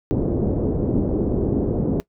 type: low-pass noise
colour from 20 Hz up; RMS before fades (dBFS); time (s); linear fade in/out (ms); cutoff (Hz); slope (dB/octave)
white; -21; 0.11-2; 0; 420; 24
effects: noise-tail reverb RT60 0.1 s tail -20 dB re dry